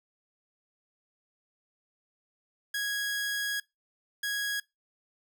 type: tone bursts at uneven times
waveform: sawtooth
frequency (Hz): 1656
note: G#6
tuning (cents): -5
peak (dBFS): -26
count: 2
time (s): 2.74-3.6 / 4.23-4.6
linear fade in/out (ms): 5
effects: noise-tail reverb RT60 0.2 s tail -23 dB re dry